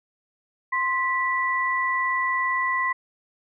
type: tone pair together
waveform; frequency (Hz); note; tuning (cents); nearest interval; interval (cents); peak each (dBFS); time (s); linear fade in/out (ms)
sine; 1046.5 / 1964.2; C6 / B6; 0 / -10; major seventh; 1090; -24; 0.72-2.93; 10
effects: none